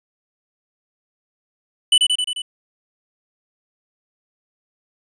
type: tone with echo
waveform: square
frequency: 2984 Hz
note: F#7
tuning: 14 cents sharp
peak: -10 dBFS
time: 1.92-1.98 s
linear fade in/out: 5 ms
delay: 88 ms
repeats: 5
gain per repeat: -3 dB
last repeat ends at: 2.42 s
effects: resampled to 22050 Hz